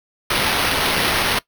blue noise with sample-and-hold, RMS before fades -19 dBFS, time 0.3-1.39 s, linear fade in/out 5 ms, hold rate 7350 Hz, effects noise-tail reverb RT60 0.1 s tail -20 dB re dry

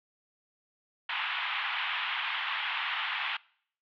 white band-pass noise, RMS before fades -33 dBFS, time 1.09-3.37 s, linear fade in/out 5 ms, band 830 to 3300 Hz, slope 48 dB/octave, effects noise-tail reverb RT60 0.6 s tail -24 dB re dry

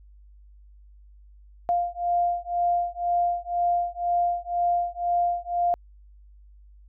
sine beating tone pair, 698.5 / 700.5 Hz, F5 / F5, 0 / +5 cents, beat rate 2 Hz, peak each -25 dBFS, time 1.69-5.74 s, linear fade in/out 0 ms, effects added 50 Hz sine -48 dBFS peak until 6.88 s

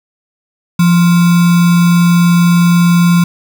sine tone with sample-and-hold, 173.2 Hz, F3, 14 cents flat, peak -5 dBFS, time 0.79-3.24 s, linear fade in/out 5 ms, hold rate 1225 Hz, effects none

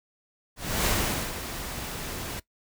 pink noise with ADSR envelope, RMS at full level -24 dBFS, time 0.56-2.4 s, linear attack 300 ms, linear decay 460 ms, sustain -11 dB, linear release 11 ms, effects noise-tail reverb RT60 0.1 s tail -19 dB re dry

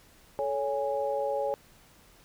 sine tone cluster, 434.6 / 560 / 826 Hz, A4 / C#5 / G#5, -21 / +18 / -10 cents, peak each -34 / -29 / -33 dBFS, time 0.39-1.54 s, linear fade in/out 0 ms, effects pink hiss -58 dBFS RMS until 2.24 s

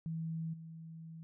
sine tone with level steps, 162.5 Hz, E3, 24 cents flat, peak -36 / -46 dBFS, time 0.06-1.23 s, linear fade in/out 0 ms, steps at 0.53 s, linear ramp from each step 10 ms, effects none

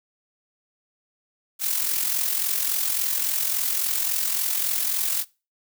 blue noise with amplitude modulation, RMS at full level -22 dBFS, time 1.59-5.25 s, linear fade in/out 50 ms, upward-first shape sine, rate 43.6 Hz, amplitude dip 55%, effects noise-tail reverb RT60 0.3 s tail -22 dB re dry

